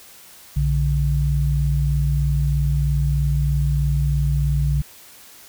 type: tone pair together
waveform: sine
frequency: 60.25 / 143.4 Hz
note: B1 / D3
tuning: -42 / -41 cents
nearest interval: octave + minor third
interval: 1501 cents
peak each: -19 dBFS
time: 0.56-4.82 s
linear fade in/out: 10 ms
effects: white hiss -45 dBFS RMS until 5.48 s